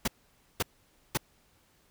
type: noise bursts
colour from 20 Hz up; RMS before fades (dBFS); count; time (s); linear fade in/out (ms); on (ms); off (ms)
pink; -28; 3; 0.05-1.174; 5; 28; 520
effects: pink hiss -66 dBFS RMS until 1.9 s